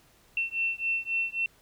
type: beating tone pair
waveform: sine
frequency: 2698 / 2701.7 Hz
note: E7 / E7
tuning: +40 / +42 cents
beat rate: 3.7 Hz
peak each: -30 dBFS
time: 0.37-1.46 s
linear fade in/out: 2 ms
effects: pink hiss -61 dBFS RMS until 1.61 s